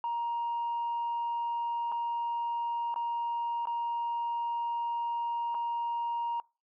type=tone with dropouts; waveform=sine; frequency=940 Hz; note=A#5; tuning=14 cents sharp; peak=-28 dBFS; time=0.04-6.4 s; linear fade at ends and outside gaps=1 ms; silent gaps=1.918-1.922 / 2.942-2.96 / 3.655-3.671 / 5.545-5.549 s; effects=noise-tail reverb RT60 0.3 s tail -25 dB re dry + tanh soft clip ceiling -27 dBFS